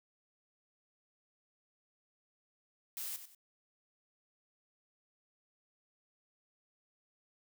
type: noise with echo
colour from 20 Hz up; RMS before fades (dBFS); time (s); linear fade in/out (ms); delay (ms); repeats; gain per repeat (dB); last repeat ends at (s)
blue; -41; 2.97-3.16; 0; 94; 2; -10; 3.348
effects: none